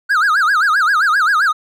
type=tone with vibrato; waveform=triangle; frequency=1426 Hz; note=F6; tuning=36 cents sharp; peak=-9 dBFS; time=0.09-1.53 s; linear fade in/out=20 ms; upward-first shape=sine; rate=7.6 Hz; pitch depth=270 cents each way; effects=none